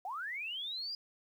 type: linear sweep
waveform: sine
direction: up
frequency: 698.5 to 4923 Hz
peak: -37 dBFS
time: 0.05-0.95 s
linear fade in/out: 2 ms
effects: 11-bit